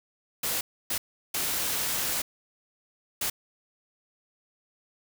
white noise bursts at uneven times, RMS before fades -29 dBFS, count 4, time 0.43-0.61 / 0.9-0.98 / 1.34-2.22 / 3.21-3.3 s, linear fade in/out 5 ms, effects none

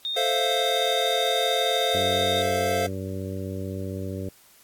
sine tone, 3676 Hz, A#7, 25 cents flat, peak -26 dBFS, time 0.05-2.42 s, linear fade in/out 0 ms
square chord, F major seventh, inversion first, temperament equal, 440 / 523.3 / 659.3 / 698.5 Hz, A4 / C5 / E5 / F5, 0 / 0 / 0 / 0 cents, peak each -30 / -28 / -33 / -27 dBFS, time 0.16-2.87 s, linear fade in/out 10 ms
harmonic tone, 95.5 Hz, G2, 45 cents flat, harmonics 1 / 2 / 3 / 4 / 5 / 6, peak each -32 / -35 / -37 / -38 / -39 / -40 dBFS, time 1.94-4.29 s, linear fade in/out 5 ms
effects white hiss -55 dBFS RMS until 4.63 s + AAC 64 kbps

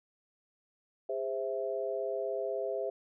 sine chord, Ab augmented, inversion none, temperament equal with one note detuned, 407.2 / 523.3 / 659.3 Hz, Ab4 / C5 / E5, -34 / 0 / 0 cents, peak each -36 / -36 / -36 dBFS, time 1.09-2.9 s, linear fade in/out 5 ms, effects none

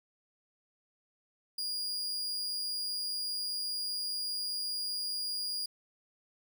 40% pulse tone, 4851 Hz, D#8, 45 cents flat, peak -32 dBFS, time 1.58-5.66 s, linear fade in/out 5 ms, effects none

